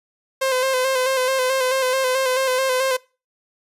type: tone with vibrato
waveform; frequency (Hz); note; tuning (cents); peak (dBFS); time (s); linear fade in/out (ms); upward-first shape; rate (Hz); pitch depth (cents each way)
sawtooth; 520; C5; -11; -14; 0.41-2.97; 10; square; 4.6; 36
effects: noise-tail reverb RT60 0.3 s tail -22 dB re dry + resampled to 32000 Hz